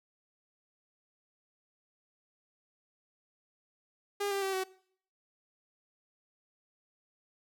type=tone with pitch steps; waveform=sawtooth; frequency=404.8 / 395.3 / 386.1 / 377 Hz; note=G#4 / G4 / G4 / F#4; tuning=-44 / +15 / -26 / +32 cents; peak=-27 dBFS; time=4.2-4.64 s; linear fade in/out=10 ms; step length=110 ms; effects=noise-tail reverb RT60 0.6 s tail -21 dB re dry